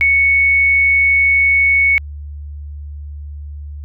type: tone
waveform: sine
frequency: 2217 Hz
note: C#7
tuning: in tune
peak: -9 dBFS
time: 0.01-1.98 s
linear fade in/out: 0 ms
effects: added 73 Hz sine -26 dBFS peak until 3.84 s